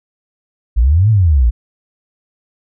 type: exponential two-way sweep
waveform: sine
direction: up then down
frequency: 51.91 to 114.5 to 53.8 Hz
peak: -7 dBFS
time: 0.76-1.51 s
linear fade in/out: 20 ms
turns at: 1.1 s
effects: none